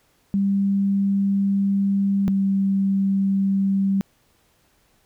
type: tone pair in turn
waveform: sine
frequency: 197.6 / 195.22 Hz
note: G3 / G3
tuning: +14 / -7 cents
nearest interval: unison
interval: 21 cents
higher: first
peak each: -17 dBFS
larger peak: neither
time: 0.34-2.28 / 2.28-4.01 s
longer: first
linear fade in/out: 0 ms
effects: pink hiss -62 dBFS RMS until 5.05 s